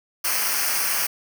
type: noise with comb filter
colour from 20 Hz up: white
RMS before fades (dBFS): -23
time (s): 0.24-1.07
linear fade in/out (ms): 10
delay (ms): 0.27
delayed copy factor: -0.75
effects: none